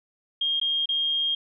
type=tone with dropouts; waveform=sine; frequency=3228 Hz; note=G#7; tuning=50 cents flat; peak=-22 dBFS; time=0.41-1.35 s; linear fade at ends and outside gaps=5 ms; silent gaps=0.6-0.613 / 0.858-0.889 s; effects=none